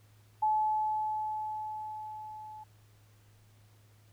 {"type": "tone with level ramp", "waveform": "sine", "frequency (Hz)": 860, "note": "A5", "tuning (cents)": -40, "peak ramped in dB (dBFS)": [-24, -44], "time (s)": [0.42, 2.64], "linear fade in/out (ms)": 10, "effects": ["added 105 Hz sine -59 dBFS peak until 4.12 s", "pink hiss -67 dBFS RMS until 4.12 s"]}